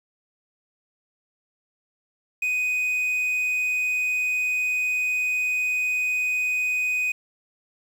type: tone with quantisation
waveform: triangle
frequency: 2496 Hz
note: D#7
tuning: 5 cents sharp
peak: -20 dBFS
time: 2.42-7.12 s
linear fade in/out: 5 ms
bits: 8
effects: none